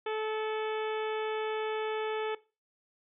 harmonic tone with a mistuned harmonic, 434.1 Hz, A4, 23 cents flat, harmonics 1 / 2 / 3 / 4 / 5 / 6 / 7 / 8, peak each -32 / -38 / -42 / -44 / -46 / -48 / -49 / -50 dBFS, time 0.06-2.35 s, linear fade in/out 5 ms, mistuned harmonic 5, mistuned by +40 cents, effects noise-tail reverb RT60 0.3 s tail -19 dB re dry

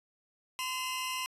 sawtooth tone cluster, 1028 / 2587 / 2823 Hz, C6 / E7 / F7, -31 / -33 / +18 cents, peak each -32 / -38 / -35 dBFS, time 0.59-1.26 s, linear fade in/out 0 ms, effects resampled to 32000 Hz

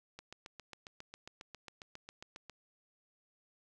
click train, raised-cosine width 0.2 ms, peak -30 dBFS, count 18, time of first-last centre 0.19-2.497 s, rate 7.37 Hz, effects none

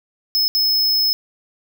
square tone bursts at uneven times, 5190 Hz, E8, 28 cents flat, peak -15 dBFS, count 2, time 0.35-0.48 / 0.55-1.13 s, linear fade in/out 0 ms, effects none

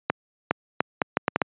accelerating click train, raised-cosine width 0.5 ms, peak -4 dBFS, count 8, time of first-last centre 0.1-1.417 s, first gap 410 ms, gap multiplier 0.72, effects high-pass 150 Hz 12 dB/octave + resampled to 8000 Hz

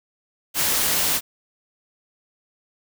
white noise, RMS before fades -21 dBFS, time 0.54-1.21 s, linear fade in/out 50 ms, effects none

